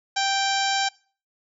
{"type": "harmonic tone with a mistuned harmonic", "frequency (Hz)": 784, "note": "G5", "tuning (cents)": 0, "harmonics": [1, 2, 3, 4, 5, 6, 7, 8, 9], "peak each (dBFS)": [-24, -28, -33, -31, -31, -34, -32, -37, -35], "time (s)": [0.16, 0.89], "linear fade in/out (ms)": 10, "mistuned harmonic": 9, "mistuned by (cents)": 20, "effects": ["noise-tail reverb RT60 0.4 s tail -23 dB re dry"]}